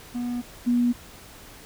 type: tone pair in turn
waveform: triangle / sine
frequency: 243 / 241.9 Hz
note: B3 / B3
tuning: -28 / -36 cents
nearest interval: unison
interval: 8 cents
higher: first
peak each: -24 / -18 dBFS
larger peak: second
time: 0.14-0.42 / 0.66-0.93 s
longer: first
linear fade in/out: 20 ms
effects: pink hiss -46 dBFS RMS until 1.65 s